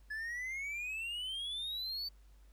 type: exponential sweep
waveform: triangle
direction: up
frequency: 1705 to 4581 Hz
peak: -36 dBFS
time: 0.1-2.09 s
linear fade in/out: 10 ms
effects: added 50 Hz sine -57 dBFS peak until 2.52 s + pink hiss -72 dBFS RMS until 2.52 s